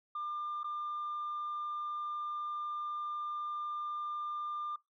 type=tone with dropouts; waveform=sine; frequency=1198 Hz; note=D6; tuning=34 cents sharp; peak=-34 dBFS; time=0.15-4.76 s; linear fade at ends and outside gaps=5 ms; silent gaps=0.633-0.642 s; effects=noise-tail reverb RT60 0.2 s tail -25 dB re dry + tanh soft clip ceiling -33 dBFS

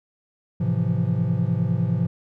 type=chord; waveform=triangle; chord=F major seventh; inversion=first; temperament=equal with one note detuned; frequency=108.24 / 130.81 / 164.81 / 174.61 Hz; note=A2 / C3 / E3 / F3; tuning=-28 / 0 / 0 / 0 cents; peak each=-23 dBFS; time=0.6-2.07 s; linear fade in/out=10 ms; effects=tanh soft clip ceiling -8 dBFS

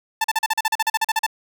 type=tone bursts; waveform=sawtooth; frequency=883 Hz; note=A5; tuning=6 cents sharp; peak=-13 dBFS; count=15; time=0.21-1.265 s; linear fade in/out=5 ms; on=33 ms; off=40 ms; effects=none

